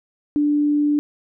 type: tone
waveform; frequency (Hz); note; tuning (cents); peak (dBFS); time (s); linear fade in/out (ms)
sine; 294; D4; +2; -15; 0.36-0.99; 0
effects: none